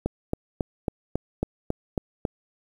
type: click train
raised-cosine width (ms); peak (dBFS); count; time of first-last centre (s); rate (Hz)
2; -11; 9; 0.06-2.252; 3.65
effects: 8-bit